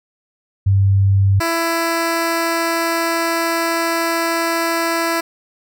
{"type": "tone pair in turn", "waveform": ["sine", "10% pulse"], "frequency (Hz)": [98, 332.9], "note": ["G2", "E4"], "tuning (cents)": [0, 17], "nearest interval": "octave + major sixth", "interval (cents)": 2117, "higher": "second", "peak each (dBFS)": [-10, -8], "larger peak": "second", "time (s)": [[0.66, 1.4], [1.4, 5.21]], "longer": "second", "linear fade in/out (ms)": 10, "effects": []}